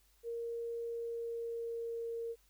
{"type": "tone with pitch glide", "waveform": "sine", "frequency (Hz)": [466.2, 462.2], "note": ["A#4", "A#4"], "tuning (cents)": [0, -15], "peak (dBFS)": -37, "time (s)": [0.23, 2.36], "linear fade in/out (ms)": 50, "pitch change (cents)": -15, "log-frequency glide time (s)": [0.82, 2.15], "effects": ["added 50 Hz sine -69 dBFS peak until 2.49 s", "white hiss -71 dBFS RMS until 2.49 s"]}